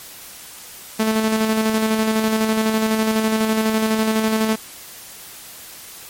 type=tone with tremolo; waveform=sawtooth; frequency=219.5 Hz; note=A3; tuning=4 cents flat; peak=-11 dBFS; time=0.99-4.56 s; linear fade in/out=10 ms; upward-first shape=square; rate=12 Hz; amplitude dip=35%; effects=white hiss -38 dBFS RMS until 6.09 s + MP3 64 kbps